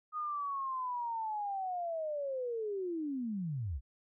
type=linear sweep; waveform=sine; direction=down; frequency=1244.5 to 55 Hz; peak=-34 dBFS; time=0.12-3.81 s; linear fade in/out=50 ms; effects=none